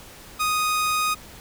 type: tone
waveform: sawtooth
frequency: 1244.5 Hz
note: D#6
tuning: in tune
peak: -17 dBFS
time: 0.39-1.15 s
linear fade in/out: 20 ms
effects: pink hiss -44 dBFS RMS until 1.4 s